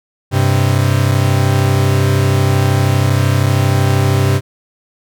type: tone pair together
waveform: 45% pulse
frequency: 98 / 130.81 Hz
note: G2 / C3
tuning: 0 / 0 cents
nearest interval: perfect fourth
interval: 500 cents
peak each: -13 dBFS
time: 0.31-4.41 s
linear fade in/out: 50 ms
effects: none